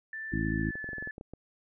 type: tone with pitch glide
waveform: sine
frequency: 1767 to 1731.6 Hz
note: A6 to A6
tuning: +7 to -28 cents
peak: -36 dBFS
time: 0.13-1.11 s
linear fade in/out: 2 ms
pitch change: -35 cents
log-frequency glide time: 0.36-0.88 s
type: harmonic tone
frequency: 54.4 Hz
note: A1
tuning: 19 cents flat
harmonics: 1 / 2 / 3 / 4 / 5 / 6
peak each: -35 / -35 / -35 / -35 / -35 / -35 dBFS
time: 0.32-0.71 s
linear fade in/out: 10 ms
type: clicks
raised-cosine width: 2 ms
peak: -29 dBFS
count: 10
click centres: 0.755 / 0.843 / 0.89 / 0.932 / 0.983 / 1.025 / 1.074 / 1.181 / 1.211 / 1.336 s
effects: none